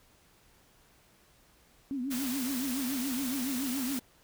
sine tone with vibrato, 261.6 Hz, C4, in tune, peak -31 dBFS, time 1.91-3.99 s, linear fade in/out 0 ms, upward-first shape triangle, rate 7.1 Hz, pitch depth 160 cents each way
white noise, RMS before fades -38 dBFS, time 2.1-4 s, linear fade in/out 20 ms
effects pink hiss -63 dBFS RMS until 4.23 s

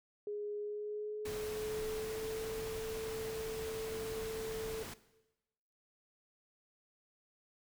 sine tone with pitch glide, 415.3 to 442.5 Hz, G#4 to A4, 0 to +10 cents, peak -37 dBFS, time 0.27-4.83 s, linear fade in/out 2 ms, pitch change +110 cents, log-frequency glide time 0.59-2.45 s
pink noise, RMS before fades -46 dBFS, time 1.25-4.94 s, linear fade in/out 5 ms
effects noise-tail reverb RT60 1.0 s tail -17 dB re dry

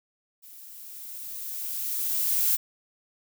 violet noise with level ramp, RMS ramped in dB -48 to -22 dBFS, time 0.42-2.57 s, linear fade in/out 20 ms, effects none

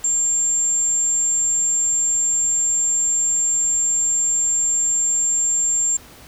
sine tone, 7360 Hz, A#8, 23 cents flat, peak -16 dBFS, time 0.04-5.97 s, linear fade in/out 5 ms, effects pink hiss -44 dBFS RMS until 6.27 s

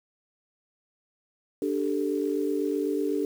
sine chord, D suspended fourth, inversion none, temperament equal, 293.7 / 392 / 440 Hz, D4 / G4 / A4, 0 / 0 / 0 cents, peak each -28 / -29 / -30 dBFS, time 1.62-3.25 s, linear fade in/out 2 ms, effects 8-bit

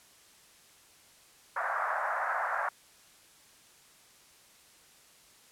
white band-pass noise, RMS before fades -32 dBFS, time 1.56-2.69 s, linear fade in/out 5 ms, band 610 to 1700 Hz, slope 48 dB/octave, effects white hiss -59 dBFS RMS until 5.51 s + low-pass 11000 Hz 12 dB/octave

